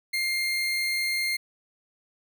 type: tone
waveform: 30% pulse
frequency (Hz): 2115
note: C7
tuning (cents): +18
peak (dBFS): -22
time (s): 0.13-1.37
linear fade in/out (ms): 10
effects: none